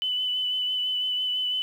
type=tone with vibrato; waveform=sine; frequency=3000 Hz; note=F#7; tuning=23 cents sharp; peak=-24 dBFS; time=0.02-1.62 s; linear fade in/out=0 ms; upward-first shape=sine; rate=6 Hz; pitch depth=18 cents each way; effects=9-bit